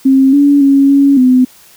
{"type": "tone with pitch steps", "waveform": "sine", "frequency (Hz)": [267.3, 284.9, 276.1, 279, 254.2], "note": ["C4", "C#4", "C#4", "C#4", "C4"], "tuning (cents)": [37, 48, -7, 11, -50], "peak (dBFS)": -4, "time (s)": [0.05, 1.45], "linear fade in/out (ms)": 10, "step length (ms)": 280, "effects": ["white hiss -42 dBFS RMS until 1.76 s"]}